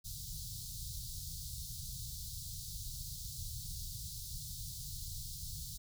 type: band-stop noise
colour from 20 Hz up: pink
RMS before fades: -44 dBFS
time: 0.04-5.78 s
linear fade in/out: 20 ms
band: 150 to 3900 Hz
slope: 48 dB/octave
effects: none

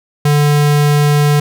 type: tone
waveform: square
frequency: 146.83 Hz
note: D3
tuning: in tune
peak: -9 dBFS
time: 0.25-1.4 s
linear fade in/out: 5 ms
effects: none

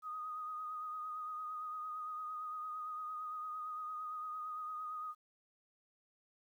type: tone with vibrato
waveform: sine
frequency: 1244.5 Hz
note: D#6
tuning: in tune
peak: -40 dBFS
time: 0.02-5.15 s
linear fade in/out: 50 ms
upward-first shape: sine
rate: 8.8 Hz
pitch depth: 29 cents each way
effects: 12-bit

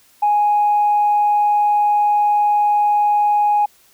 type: tone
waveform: sine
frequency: 830.6 Hz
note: G#5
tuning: in tune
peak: -11 dBFS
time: 0.22-3.66 s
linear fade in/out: 10 ms
effects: tanh soft clip ceiling -8 dBFS + white hiss -53 dBFS RMS until 3.93 s

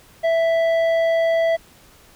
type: tone with tanh clipping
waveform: triangle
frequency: 660 Hz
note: E5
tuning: 2 cents sharp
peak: -17 dBFS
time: 0.23-1.57 s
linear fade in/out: 20 ms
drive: 13 dB
effects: pink hiss -50 dBFS RMS until 2.15 s

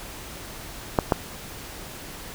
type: clicks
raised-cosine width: 1 ms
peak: -3 dBFS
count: 2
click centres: 0.988 / 1.122 s
effects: pink hiss -39 dBFS RMS until 2.34 s

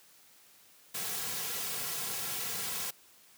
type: noise with comb filter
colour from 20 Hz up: white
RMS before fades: -36 dBFS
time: 0.94-2.91 s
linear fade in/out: 10 ms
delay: 3.3 ms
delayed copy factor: -0.7
effects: white hiss -60 dBFS RMS until 3.37 s + high-pass 100 Hz 12 dB/octave

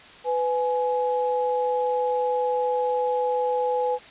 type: tone pair together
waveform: sine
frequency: 499.5 / 840 Hz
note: B4 / G#5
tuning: +20 / +19 cents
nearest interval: major sixth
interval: 899 cents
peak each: -23 / -25 dBFS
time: 0.24-3.99 s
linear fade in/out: 50 ms
effects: white hiss -46 dBFS RMS until 4.1 s + resampled to 8000 Hz

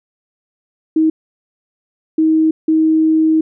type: tone bursts at uneven times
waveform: sine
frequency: 316.8 Hz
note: D#4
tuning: 31 cents sharp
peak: -9 dBFS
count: 3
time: 0.96-1.1 / 2.18-2.51 / 2.68-3.41 s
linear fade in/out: 5 ms
effects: none

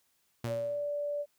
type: tone with exponential decay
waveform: sawtooth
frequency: 118.2 Hz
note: A#2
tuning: 24 cents sharp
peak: -28 dBFS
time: 0.44-0.9 s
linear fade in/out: 5 ms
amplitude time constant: 98 ms
type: tone with pitch glide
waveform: sine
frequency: 573 to 582 Hz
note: D5 to D5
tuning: -43 to -16 cents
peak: -31 dBFS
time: 0.46-1.26 s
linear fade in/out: 50 ms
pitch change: +27 cents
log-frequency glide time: 0.56-0.76 s
effects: white hiss -73 dBFS RMS until 1.38 s

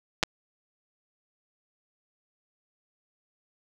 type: clicks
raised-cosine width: 0.2 ms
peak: -6 dBFS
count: 2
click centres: 0.229 / 0.235 s
effects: none

